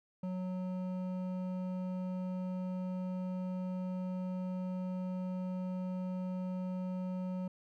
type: tone with hard clipping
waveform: sine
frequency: 184 Hz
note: F#3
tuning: 9 cents flat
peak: -37 dBFS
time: 0.23-7.48 s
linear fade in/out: 5 ms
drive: 10 dB
effects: none